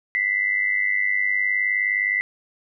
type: tone pair together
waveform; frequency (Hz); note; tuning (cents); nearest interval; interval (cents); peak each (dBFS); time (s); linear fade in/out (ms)
sine; 1975.5 / 2075; B6 / C7; 0 / -15; minor second; 85; -21 / -23; 0.15-2.21; 0
effects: none